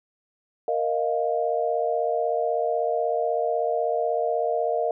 sine chord, Bb suspended fourth, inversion none, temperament equal, 466.2 / 622.3 / 698.5 Hz, Bb4 / Eb5 / F5, 0 / 0 / 0 cents, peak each -26 dBFS, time 0.68-4.91 s, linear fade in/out 2 ms, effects none

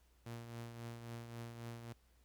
sawtooth tone with tremolo, 117.1 Hz, A#2, 8 cents sharp, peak -40 dBFS, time 0.26-1.93 s, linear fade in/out 5 ms, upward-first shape triangle, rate 3.7 Hz, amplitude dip 55%, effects added 60 Hz sine -68 dBFS peak until 2.24 s + pink hiss -75 dBFS RMS until 2.24 s

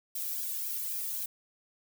violet noise with flanger, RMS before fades -35 dBFS, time 0.15-1.26 s, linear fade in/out 5 ms, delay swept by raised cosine 1.2 to 1.76 ms, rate 3.8 Hz, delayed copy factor +0.95, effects none

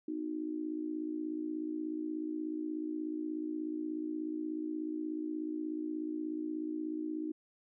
sine tone with amplitude modulation, 309.5 Hz, D#4, 9 cents flat, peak -31 dBFS, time 0.08-7.32 s, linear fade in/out 5 ms, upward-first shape sine, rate 56.6 Hz, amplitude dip 80%, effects none

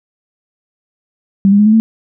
sine tone with pitch steps, 196 / 202.4 / 209.1 / 216 / 223.1 Hz, G3 / G#3 / G#3 / A3 / A3, 0 / -44 / +12 / -32 / +24 cents, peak -5 dBFS, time 1.45-1.8 s, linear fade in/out 0 ms, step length 70 ms, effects none

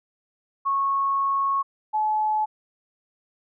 sine tone pair in turn, 1100 / 858.4 Hz, C#6 / A5, -14 / -43 cents, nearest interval major third, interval 429 cents, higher first, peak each -20 dBFS, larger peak neither, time 0.65-1.63 / 1.93-2.46 s, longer first, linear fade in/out 20 ms, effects none

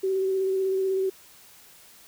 sine tone with vibrato, 382 Hz, G4, 45 cents flat, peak -22 dBFS, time 0.03-1.1 s, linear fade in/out 10 ms, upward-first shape square, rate 16 Hz, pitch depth 14 cents each way, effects white hiss -52 dBFS RMS until 2.07 s

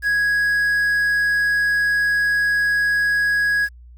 triangle tone with quantisation, 1661.2 Hz, G#6, in tune, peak -14 dBFS, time 0.02-3.69 s, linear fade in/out 50 ms, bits 7, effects added 60 Hz sine -40 dBFS peak until 3.97 s

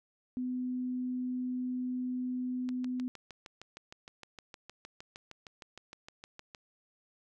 sine tone, 251.7 Hz, B3, 33 cents sharp, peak -32 dBFS, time 0.37-3.08 s, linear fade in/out 0 ms
click train, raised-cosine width 0.2 ms, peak -29 dBFS, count 26, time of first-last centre 2.69-6.548 s, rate 6.48 Hz
effects none

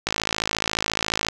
click train, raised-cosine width 0.2 ms, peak -4 dBFS, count 67, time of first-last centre 0.07-1.285 s, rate 54.3 Hz, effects none

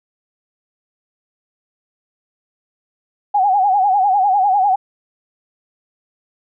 sine tone with vibrato, 784 Hz, G5, in tune, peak -11 dBFS, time 3.34-4.76 s, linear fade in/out 10 ms, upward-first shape sine, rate 10 Hz, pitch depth 110 cents each way, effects none

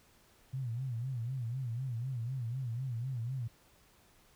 sine tone with vibrato, 123.47 Hz, B2, in tune, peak -34 dBFS, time 0.53-3.48 s, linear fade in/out 10 ms, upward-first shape sine, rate 4 Hz, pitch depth 150 cents each way, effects pink hiss -65 dBFS RMS until 4.35 s

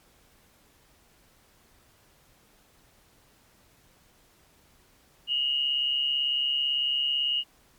sine tone pair together, 2862 / 3000 Hz, F7 / F#7, +42 / +23 cents, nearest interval minor second, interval 81 cents, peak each -24 / -33 dBFS, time 5.27-7.44 s, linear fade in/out 50 ms, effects pink hiss -61 dBFS RMS until 7.78 s + MP3 96 kbps

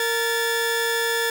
sawtooth tone pair together, 462.5 / 1738.1 Hz, A#4 / A6, -14 / -22 cents, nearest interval octave + major seventh, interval 2292 cents, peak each -20 dBFS, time 0-1.3 s, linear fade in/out 2 ms, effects none

